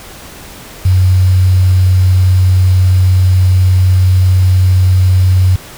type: tone with quantisation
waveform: sine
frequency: 92.5 Hz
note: F#2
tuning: in tune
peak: -5 dBFS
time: 0.85-5.56 s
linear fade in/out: 5 ms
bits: 5
effects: pink hiss -32 dBFS RMS until 5.77 s